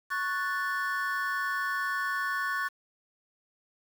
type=chord; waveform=triangle; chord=F# minor; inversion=second; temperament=equal; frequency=1108.7 / 1480 / 1760 Hz; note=C#6 / F#6 / A6; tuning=0 / 0 / 0 cents; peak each=-31 dBFS; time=0.1-2.69 s; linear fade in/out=20 ms; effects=8-bit